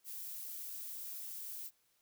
violet noise, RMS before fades -45 dBFS, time 0.04-1.71 s, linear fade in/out 50 ms, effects white hiss -75 dBFS RMS until 2.01 s

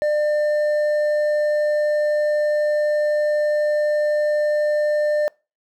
triangle tone with hard clipping, 599 Hz, D5, 34 cents sharp, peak -18 dBFS, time 0.02-5.28 s, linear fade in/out 0 ms, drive 8 dB, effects noise-tail reverb RT60 0.3 s tail -25 dB re dry

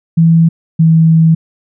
sine tone pair in turn, 164.81 / 162.07 Hz, E3 / E3, 0 / -29 cents, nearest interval unison, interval 29 cents, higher first, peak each -4 dBFS, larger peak neither, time 0.17-0.49 / 0.79-1.35 s, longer second, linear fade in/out 10 ms, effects none

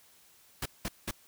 pink noise bursts, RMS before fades -34 dBFS, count 3, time 0.62-1.111 s, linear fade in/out 5 ms, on 37 ms, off 190 ms, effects white hiss -61 dBFS RMS until 1.27 s

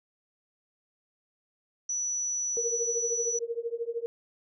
sine tone, 5920 Hz, F#8, in tune, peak -28 dBFS, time 1.89-3.39 s, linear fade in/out 5 ms
sine tone with tremolo, 466.2 Hz, A#4, in tune, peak -26 dBFS, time 2.57-4.06 s, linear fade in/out 0 ms, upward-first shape triangle, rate 13 Hz, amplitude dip 100%
effects none

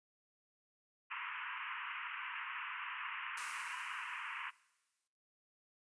pink band-pass noise, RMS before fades -44 dBFS, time 1.1-4.51 s, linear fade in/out 20 ms, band 950 to 2900 Hz, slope 96 dB/octave
blue noise with exponential decay, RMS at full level -44 dBFS, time 3.37-5.08 s, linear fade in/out 5 ms, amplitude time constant 370 ms
effects noise-tail reverb RT60 1.0 s tail -23 dB re dry + resampled to 22050 Hz

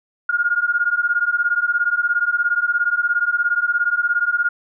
sine beating tone pair, 1415 / 1432 Hz, F6 / F6, +22 / +43 cents, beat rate 17 Hz, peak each -19 dBFS, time 0.29-4.49 s, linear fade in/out 5 ms, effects none

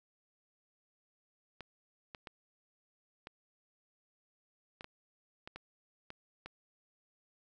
clicks, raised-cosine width 0.3 ms, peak -29 dBFS, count 10, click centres 1.607 / 2.148 / 2.272 / 3.271 / 4.809 / 4.844 / 5.475 / 5.56 / 6.104 / 6.46 s, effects none

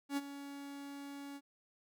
45% pulse tone with ADSR envelope, 281.3 Hz, C#4, 26 cents sharp, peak -32 dBFS, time 0.09-1.41 s, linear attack 80 ms, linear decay 33 ms, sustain -13 dB, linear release 50 ms, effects none

